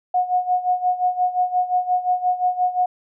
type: tone with tremolo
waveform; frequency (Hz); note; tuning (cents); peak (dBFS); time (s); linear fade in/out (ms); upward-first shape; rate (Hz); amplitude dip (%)
sine; 727; F#5; -31; -14; 0.14-2.86; 5; sine; 5.7; 80
effects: none